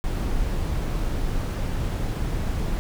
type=noise; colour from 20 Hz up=brown; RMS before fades=-25 dBFS; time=0.04-2.79 s; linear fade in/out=0 ms; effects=none